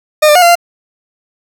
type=tone with pitch steps; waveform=40% pulse; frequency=610 / 596 / 721 / 689 / 693 Hz; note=D#5 / D5 / F#5 / F5 / F5; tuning=-34 / +25 / -45 / -24 / -14 cents; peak=-3 dBFS; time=0.22-0.555 s; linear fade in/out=10 ms; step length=67 ms; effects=none